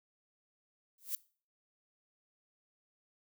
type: noise with exponential growth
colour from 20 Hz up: violet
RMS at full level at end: -32 dBFS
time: 0.98-1.15 s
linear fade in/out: 1 ms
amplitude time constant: 36 ms
effects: noise-tail reverb RT60 0.4 s tail -21 dB re dry